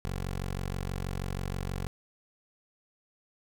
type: tone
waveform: 15% pulse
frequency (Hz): 46.25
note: F#1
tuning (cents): 0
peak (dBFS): -26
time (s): 0.05-1.87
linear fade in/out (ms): 0
effects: none